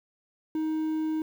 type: tone with quantisation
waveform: triangle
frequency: 314 Hz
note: D#4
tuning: 16 cents sharp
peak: -24 dBFS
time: 0.55-1.22 s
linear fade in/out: 2 ms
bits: 9
effects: none